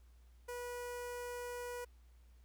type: tone with notch filter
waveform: sawtooth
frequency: 487.5 Hz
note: B4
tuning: 23 cents flat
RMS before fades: -44 dBFS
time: 0.48-1.85 s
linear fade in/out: 10 ms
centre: 3700 Hz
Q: 1.4
effects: added 60 Hz sine -59 dBFS peak until 2.44 s + pink hiss -75 dBFS RMS until 2.44 s